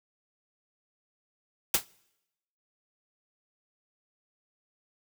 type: noise with exponential decay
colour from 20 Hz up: white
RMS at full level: -18 dBFS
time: 1.74-1.85 s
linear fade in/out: 5 ms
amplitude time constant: 22 ms
effects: noise-tail reverb RT60 0.9 s tail -25 dB re dry